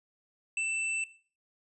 sine tone with tanh clipping, 2662 Hz, E7, 16 cents sharp, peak -30 dBFS, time 0.57-1.04 s, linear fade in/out 2 ms, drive 16 dB, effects noise-tail reverb RT60 0.4 s tail -17 dB re dry + resampled to 24000 Hz

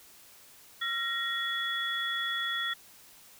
sine tone cluster, 1369 / 1877 / 3387 Hz, F6 / A#6 / G#7, -35 / +11 / +33 cents, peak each -36 / -33 / -33 dBFS, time 0.81-2.74 s, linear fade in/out 10 ms, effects white hiss -55 dBFS RMS until 3.39 s

